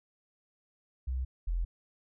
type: tone pair in turn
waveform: sine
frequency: 64.1 / 42.78 Hz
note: C2 / F1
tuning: -35 / -35 cents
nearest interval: perfect fifth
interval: 700 cents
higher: first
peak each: -30 / -28 dBFS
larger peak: second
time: 1.07-1.25 / 1.47-1.65 s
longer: neither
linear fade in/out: 10 ms
effects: none